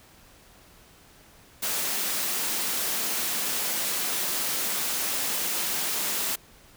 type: high-pass noise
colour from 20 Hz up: white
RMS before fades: -28 dBFS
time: 1.62-6.36 s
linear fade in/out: 10 ms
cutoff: 160 Hz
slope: 48 dB/octave
effects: pink hiss -54 dBFS RMS until 6.76 s